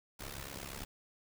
pink noise with amplitude modulation, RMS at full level -41 dBFS, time 0.19-0.85 s, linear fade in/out 10 ms, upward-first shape sine, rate 68.6 Hz, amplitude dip 85%, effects none

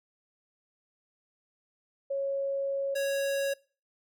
sine / square tone pair in turn, 551 / 553.6 Hz, C#5 / C#5, -11 / -2 cents, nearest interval unison, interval 9 cents, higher second, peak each -28 dBFS, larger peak neither, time 2.1-2.95 / 2.95-3.54 s, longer first, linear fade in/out 10 ms, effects noise-tail reverb RT60 0.4 s tail -24 dB re dry

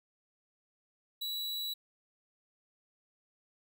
45% pulse tone, 3925 Hz, B7, 11 cents flat, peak -35 dBFS, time 1.21-1.74 s, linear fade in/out 10 ms, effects none

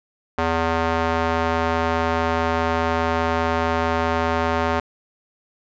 square tone with band-pass filter, 82.41 Hz, E2, in tune, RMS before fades -21 dBFS, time 0.38-4.8 s, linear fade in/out 5 ms, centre 970 Hz, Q 0.92, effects resampled to 16000 Hz

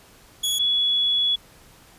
sawtooth / sine tone pair in turn, 3367 / 3387 Hz, G#7 / G#7, +23 / +33 cents, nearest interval unison, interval 10 cents, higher second, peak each -18 dBFS, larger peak neither, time 0.43-0.59 / 0.59-1.36 s, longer second, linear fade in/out 10 ms, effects pink hiss -51 dBFS RMS until 1.98 s + resampled to 32000 Hz

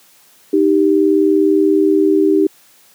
sine tone pair together, 310.6 / 390.8 Hz, D#4 / G4, -3 / -5 cents, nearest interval major third, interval 398 cents, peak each -12 dBFS, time 0.53-2.47 s, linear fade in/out 5 ms, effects white hiss -49 dBFS RMS until 2.94 s + high-pass 150 Hz 12 dB/octave

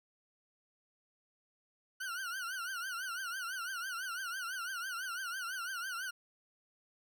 40% pulse tone with vibrato, 1462 Hz, F#6, 21 cents flat, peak -37 dBFS, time 2-6.11 s, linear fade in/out 10 ms, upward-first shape triangle, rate 6 Hz, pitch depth 160 cents each way, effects none

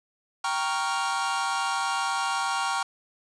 45% pulse chord, G half-diminished seventh, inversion none, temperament equal, 784 / 932.3 / 1108.7 / 1396.9 Hz, G5 / Bb5 / Db6 / F6, 0 / 0 / 0 / 0 cents, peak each -31 dBFS, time 0.44-2.83 s, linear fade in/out 5 ms, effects resampled to 22050 Hz + 8-bit

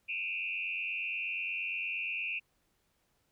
sine tone with frequency modulation, 2567 Hz, E7, 47 cents flat, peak -33 dBFS, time 0.08-2.4 s, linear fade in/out 20 ms, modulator 88.5 Hz, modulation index 2.2, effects pink hiss -75 dBFS RMS until 3.31 s

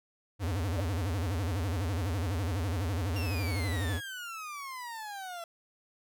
square tone with vibrato, 91 Hz, F#2, 28 cents flat, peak -30 dBFS, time 0.39-4.01 s, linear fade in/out 50 ms, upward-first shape sine, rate 12 Hz, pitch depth 240 cents each way
sine tone with exponential growth, 587.3 Hz, D5, in tune, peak -30 dBFS, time 0.69-0.8 s, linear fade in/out 0 ms, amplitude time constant 23 ms
30% pulse exponential sweep, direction down, 2794 to 668 Hz, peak -36 dBFS, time 3.16-5.44 s, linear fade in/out 2 ms
effects none

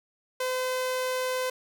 sawtooth tone, 511 Hz, C5, 41 cents flat, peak -23 dBFS, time 0.4-1.5 s, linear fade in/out 5 ms, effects none

